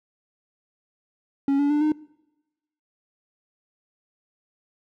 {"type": "tone with pitch steps", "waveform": "triangle", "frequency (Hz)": [277.2, 286.3, 295.7, 305.4], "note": ["C#4", "D4", "D4", "D#4"], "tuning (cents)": [0, -44, 12, -32], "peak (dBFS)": -16, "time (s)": [1.48, 1.92], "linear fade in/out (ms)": 2, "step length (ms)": 110, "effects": ["noise-tail reverb RT60 1.0 s tail -23 dB re dry"]}